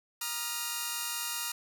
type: tone cluster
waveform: 5% pulse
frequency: 945 / 1228 / 1395 Hz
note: A#5 / D#6 / F6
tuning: +23 / -23 / -2 cents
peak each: -25 / -27 / -25 dBFS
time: 0.21-1.52 s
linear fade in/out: 5 ms
effects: none